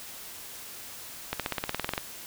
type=accelerating click train; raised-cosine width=0.3 ms; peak=-12 dBFS; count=13; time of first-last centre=1.33-1.979 s; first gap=67 ms; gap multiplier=0.96; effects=white hiss -43 dBFS RMS until 2.26 s